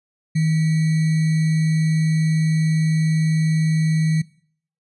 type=tone with sample-and-hold; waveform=sine; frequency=158.8 Hz; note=D#3; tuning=36 cents sharp; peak=-15 dBFS; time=0.35-4.22 s; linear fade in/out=10 ms; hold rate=2100 Hz; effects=noise-tail reverb RT60 0.6 s tail -22 dB re dry + resampled to 24000 Hz